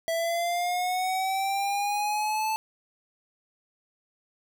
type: linear sweep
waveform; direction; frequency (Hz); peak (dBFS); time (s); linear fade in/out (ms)
square; up; 657 to 879; -26; 0.08-2.56; 0
effects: none